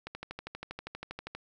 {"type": "click train", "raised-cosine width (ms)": 0.3, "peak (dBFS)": -23, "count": 17, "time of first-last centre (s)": [0.07, 1.35], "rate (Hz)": 12.5, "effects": []}